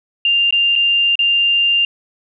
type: tone with dropouts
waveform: sine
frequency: 2794 Hz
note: F7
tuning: in tune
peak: -11 dBFS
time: 0.25-1.85 s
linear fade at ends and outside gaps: 2 ms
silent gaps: 0.508-0.525 / 0.755-0.76 / 1.155-1.191 s
effects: none